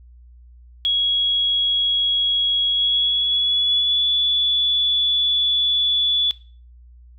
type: tone with pitch glide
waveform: sine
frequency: 3322 to 3441 Hz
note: G#7 to A7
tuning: 0 to -39 cents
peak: -16 dBFS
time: 0.85-6.31 s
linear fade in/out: 0 ms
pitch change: +61 cents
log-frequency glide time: 2.67-4.07 s
effects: noise-tail reverb RT60 0.4 s tail -18 dB re dry + added 60 Hz sine -43 dBFS peak until 7.18 s